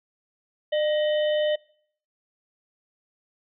harmonic tone with a mistuned harmonic, 604 Hz, D5, 48 cents sharp, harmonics 1 / 3 / 5 / 6, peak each -21 / -35 / -33 / -41 dBFS, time 0.72-1.56 s, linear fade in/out 10 ms, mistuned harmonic 3, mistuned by +72 cents, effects noise-tail reverb RT60 0.6 s tail -24 dB re dry

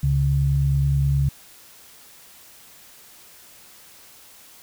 sine tone pair together, 69.5 / 139 Hz, C#2 / C#3, +5 / +5 cents, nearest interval octave, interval 1200 cents, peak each -22 / -18 dBFS, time 0.03-1.29 s, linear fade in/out 5 ms, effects white hiss -48 dBFS RMS until 4.62 s

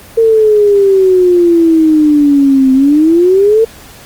sine exponential two-way sweep, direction down then up, 458.5 to 260 to 458.5 Hz, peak -4 dBFS, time 0.17-3.65 s, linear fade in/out 10 ms, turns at 2.73 s, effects pink hiss -35 dBFS RMS until 4.05 s + Opus 24 kbps

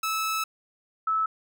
sawtooth / sine tone pair in turn, 1305 / 1305 Hz, E6 / E6, -18 / -18 cents, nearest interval unison, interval 0 cents, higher neither, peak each -22 dBFS, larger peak neither, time 0.03-0.44 / 1.07-1.26 s, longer first, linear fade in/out 5 ms, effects none

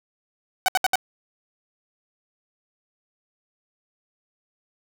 sawtooth tone bursts, 751 Hz, F#5, 26 cents sharp, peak -13 dBFS, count 4, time 0.66-0.956 s, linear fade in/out 0 ms, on 23 ms, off 68 ms, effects none

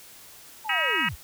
sine linear sweep, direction down, 916 to 41.16 Hz, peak -32 dBFS, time 0.64-1.16 s, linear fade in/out 20 ms
harmonic tone, 319.7 Hz, D#4, 47 cents sharp, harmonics 3 / 4 / 5 / 6 / 7 / 8 / 9, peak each -33 / -31 / -31 / -27 / -33 / -29 / -30 dBFS, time 0.69-1.09 s, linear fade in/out 5 ms
effects white hiss -48 dBFS RMS until 1.23 s

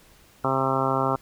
harmonic tone, 133.5 Hz, C3, 35 cents sharp, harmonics 1 / 2 / 3 / 4 / 5 / 6 / 7 / 8 / 9 / 10, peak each -30 / -30 / -30 / -30 / -30 / -30 / -30 / -30 / -30 / -30 dBFS, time 0.44-1.16 s, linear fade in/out 5 ms, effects pink hiss -55 dBFS RMS until 1.21 s

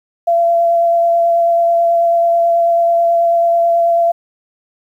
sine tone with vibrato, 680 Hz, F5, 46 cents flat, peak -9 dBFS, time 0.27-4.12 s, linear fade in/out 10 ms, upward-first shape sine, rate 9.2 Hz, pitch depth 11 cents each way, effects 8-bit

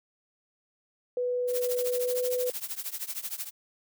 sine tone with pitch glide, 493.9 to 497.9 Hz, B4 to B4, 0 to +14 cents, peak -26 dBFS, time 1.17-2.5 s, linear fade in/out 2 ms, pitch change +14 cents, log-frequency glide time 1.99-2.18 s
blue noise with tremolo, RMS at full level -32 dBFS, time 1.47-3.51 s, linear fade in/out 50 ms, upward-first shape triangle, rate 13 Hz, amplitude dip 95%
effects none

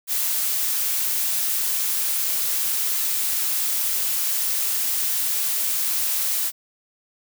blue noise, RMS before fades -23 dBFS, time 0.07-6.52 s, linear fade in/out 50 ms, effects none

